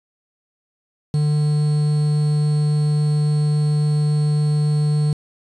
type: tone with quantisation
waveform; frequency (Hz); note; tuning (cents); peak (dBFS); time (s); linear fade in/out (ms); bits
triangle; 149.4; D3; +30; -13; 1.14-5.13; 2; 6
effects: resampled to 24000 Hz